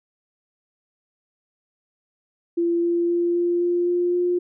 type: tone with pitch steps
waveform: sine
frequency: 341.2 / 343.4 / 345.6 / 347.8 / 350 / 352.2 / 354.5 Hz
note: F4 / F4 / F4 / F4 / F4 / F4 / F4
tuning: -40 / -29 / -18 / -7 / +4 / +15 / +26 cents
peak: -18 dBFS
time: 2.57-4.39 s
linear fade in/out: 10 ms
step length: 260 ms
effects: none